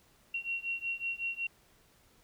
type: beating tone pair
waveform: sine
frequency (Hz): 2737 / 2742.4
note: F7 / F7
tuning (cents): -36 / -32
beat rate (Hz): 5.4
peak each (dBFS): -37 / -36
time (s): 0.34-1.47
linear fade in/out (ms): 5
effects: pink hiss -65 dBFS RMS until 2.23 s